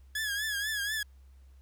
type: tone with vibrato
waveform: sawtooth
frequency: 1685 Hz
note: G#6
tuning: 25 cents sharp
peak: -27 dBFS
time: 0.15-1.03 s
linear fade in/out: 5 ms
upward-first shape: triangle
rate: 4.1 Hz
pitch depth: 97 cents each way
effects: added 66 Hz sine -52 dBFS peak until 1.61 s + pink hiss -72 dBFS RMS until 1.61 s